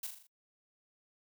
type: noise with echo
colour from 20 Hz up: blue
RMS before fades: -39 dBFS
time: 0.03-0.07 s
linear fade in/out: 5 ms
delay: 40 ms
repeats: 5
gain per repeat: -5 dB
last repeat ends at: 0.27 s
effects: noise-tail reverb RT60 0.1 s tail -25 dB re dry